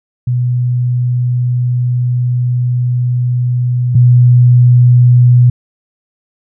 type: tone pair in turn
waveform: sine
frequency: 123.47 / 123.01 Hz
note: B2 / B2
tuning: 0 / -6 cents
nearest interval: unison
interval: 6 cents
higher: first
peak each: -10 / -3 dBFS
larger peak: second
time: 0.27-3.95 / 3.95-5.5 s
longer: first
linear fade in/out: 5 ms
effects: none